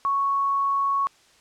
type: tone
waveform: sine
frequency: 1108.7 Hz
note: C#6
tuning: in tune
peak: -20 dBFS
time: 0.05-1.07 s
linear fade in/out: 0 ms
effects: white hiss -57 dBFS RMS until 1.4 s + low-pass 7000 Hz 12 dB/octave